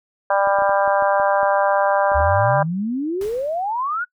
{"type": "harmonic tone", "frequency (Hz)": 198.1, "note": "G3", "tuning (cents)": 18, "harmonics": [3, 4, 5, 6, 7, 8], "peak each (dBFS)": [-18, -20, -22, -26, -29, -26], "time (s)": [0.3, 2.63], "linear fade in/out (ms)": 5}
{"type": "clicks", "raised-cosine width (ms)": 1, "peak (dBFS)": -20, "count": 10, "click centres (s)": [0.473, 0.587, 0.621, 0.694, 0.877, 1.024, 1.199, 1.431, 2.118, 2.204]}
{"type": "exponential sweep", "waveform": "sine", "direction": "up", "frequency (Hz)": [69.3, 1506], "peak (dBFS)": -20, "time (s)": [2.14, 4.05], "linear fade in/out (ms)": 20}
{"type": "noise with exponential decay", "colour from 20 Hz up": "pink", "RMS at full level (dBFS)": -37, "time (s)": [3.21, 3.86], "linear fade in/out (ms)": 2, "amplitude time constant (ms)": 140}
{"effects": ["noise-tail reverb RT60 0.1 s tail -23 dB re dry"]}